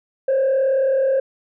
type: tone with frequency modulation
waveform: sine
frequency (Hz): 535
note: C5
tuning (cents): +38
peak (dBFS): -13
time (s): 0.28-1.2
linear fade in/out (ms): 5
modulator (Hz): 38.8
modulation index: 0.45
effects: tanh soft clip ceiling -13 dBFS